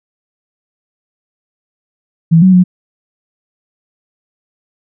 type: tone with pitch steps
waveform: sine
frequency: 164.6 / 186.9 / 181.2 Hz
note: E3 / F#3 / F#3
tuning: -2 / +18 / -36 cents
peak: -3 dBFS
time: 2.31-2.64 s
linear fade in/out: 20 ms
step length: 110 ms
effects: none